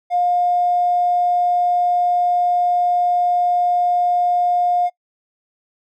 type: tone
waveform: triangle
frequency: 710 Hz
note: F5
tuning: 28 cents sharp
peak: -10 dBFS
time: 0.1-4.9 s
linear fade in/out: 50 ms
effects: noise-tail reverb RT60 0.1 s tail -24 dB re dry + tanh soft clip ceiling -12 dBFS